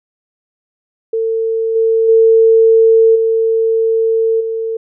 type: tone with level steps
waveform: sine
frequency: 450 Hz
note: A4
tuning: 39 cents sharp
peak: -13 / -9 / -5 / -10 / -16 dBFS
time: 1.13-4.77 s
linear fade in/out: 5 ms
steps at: 1.75 / 2.08 / 3.15 / 4.4 s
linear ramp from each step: 10 ms
effects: none